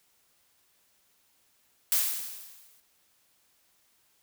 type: noise with exponential decay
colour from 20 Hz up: blue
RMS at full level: -23 dBFS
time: 1.92-2.8 s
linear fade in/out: 0 ms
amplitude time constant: 190 ms
effects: white hiss -68 dBFS RMS until 4.22 s